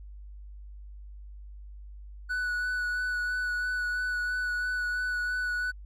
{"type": "tone with vibrato", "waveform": "triangle", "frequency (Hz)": 1480, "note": "F#6", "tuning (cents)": 0, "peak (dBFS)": -26, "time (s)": [2.29, 5.72], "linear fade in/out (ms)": 20, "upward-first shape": "sine", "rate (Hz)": 3, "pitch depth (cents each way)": 16, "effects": ["added 50 Hz sine -42 dBFS peak until 5.85 s"]}